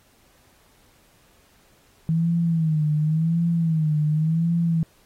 sine tone with vibrato, 160 Hz, D#3, 49 cents sharp, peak -18 dBFS, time 2.09-4.83 s, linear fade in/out 0 ms, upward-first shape sine, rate 0.91 Hz, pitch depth 100 cents each way, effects pink hiss -59 dBFS RMS until 5.05 s + AAC 48 kbps

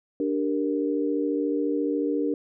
sine chord, G minor, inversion second, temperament equal, 293.7 / 392 / 466.2 Hz, D4 / G4 / Bb4, 0 / 0 / 0 cents, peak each -25 / -30 / -28 dBFS, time 0.2-2.34 s, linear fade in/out 2 ms, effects none

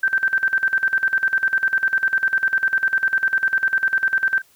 sine tone with tremolo, 1560 Hz, G6, 9 cents flat, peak -14 dBFS, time 0.03-4.42 s, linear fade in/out 5 ms, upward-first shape square, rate 10 Hz, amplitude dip 80%, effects white hiss -56 dBFS RMS until 4.55 s

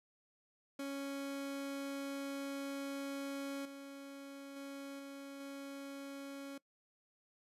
30% pulse tone with level steps, 277.2 Hz, C#4, in tune, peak -37 / -45 / -42 / -44 / -42 dBFS, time 0.79-6.58 s, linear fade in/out 5 ms, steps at 3.65 / 4.56 / 4.99 / 5.4 s, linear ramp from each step 5 ms, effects noise-tail reverb RT60 0.1 s tail -21 dB re dry + resampled to 32000 Hz

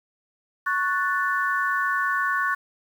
sine chord, F# minor, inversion second, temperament equal, 1108.7 / 1480 / 1760 Hz, C#6 / F#6 / A6, 0 / 0 / 0 cents, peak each -25 / -25 / -27 dBFS, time 0.66-2.55 s, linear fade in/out 10 ms, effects 8-bit

